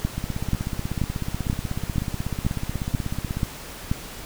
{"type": "two click trains", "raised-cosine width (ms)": 5, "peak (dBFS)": [-14, -9], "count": [53, 9], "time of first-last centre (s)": [[0.18, 3.37], [0.05, 3.915]], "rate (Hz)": [16.3, 2.07], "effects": ["pink hiss -38 dBFS RMS until 4.25 s"]}